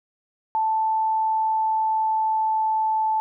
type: tone with pitch glide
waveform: sine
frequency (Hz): 880 to 874.4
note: A5 to A5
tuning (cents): 0 to -11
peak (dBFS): -19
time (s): 0.55-3.2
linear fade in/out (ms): 0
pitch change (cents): -11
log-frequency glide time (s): 1.09-3.08
effects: none